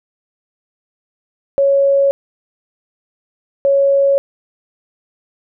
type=tone pair in turn; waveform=sine; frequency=554.4 / 554.4 Hz; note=C#5 / C#5; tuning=0 / 0 cents; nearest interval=unison; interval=0 cents; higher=neither; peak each=-9 dBFS; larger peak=neither; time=1.58-2.11 / 3.65-4.18 s; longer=neither; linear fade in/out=0 ms; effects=none